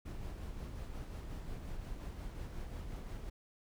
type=noise with tremolo; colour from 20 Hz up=brown; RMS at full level=-42 dBFS; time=0.05-3.3 s; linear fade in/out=10 ms; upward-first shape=sine; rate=5.6 Hz; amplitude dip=35%; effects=none